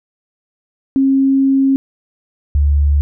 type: tone pair in turn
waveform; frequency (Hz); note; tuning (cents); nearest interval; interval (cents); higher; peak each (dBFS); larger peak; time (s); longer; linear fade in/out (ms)
sine; 270.1 / 72.14; C#4 / D2; -45 / -30; octave + major seventh; 2285; first; -9; neither; 0.96-1.76 / 2.55-3.01; first; 0
effects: none